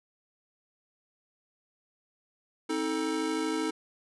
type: chord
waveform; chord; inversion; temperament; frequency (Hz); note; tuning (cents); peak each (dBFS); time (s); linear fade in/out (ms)
square; A diminished; first; just; 264 / 316.8 / 440; C4 / Eb4 / A4; +16 / +31 / 0; -37 / -31 / -35; 2.69-3.71; 10
effects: resampled to 24000 Hz